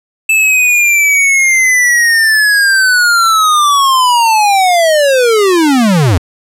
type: linear sweep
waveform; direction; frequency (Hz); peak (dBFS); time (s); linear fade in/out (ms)
square; down; 2637 to 77.78; -7; 0.29-6.18; 5
effects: low-pass 12000 Hz 12 dB/octave